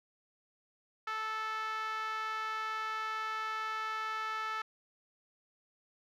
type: tone with band-pass filter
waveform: 5% pulse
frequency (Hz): 437.8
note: A4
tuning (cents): -9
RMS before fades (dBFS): -37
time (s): 1.07-4.62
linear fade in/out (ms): 5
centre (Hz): 1300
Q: 2.9
effects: none